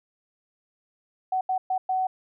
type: tone bursts at uneven times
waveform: sine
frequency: 750 Hz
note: F#5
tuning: 23 cents sharp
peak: -22 dBFS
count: 4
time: 1.32-1.41 / 1.49-1.58 / 1.7-1.78 / 1.89-2.07 s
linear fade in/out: 5 ms
effects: none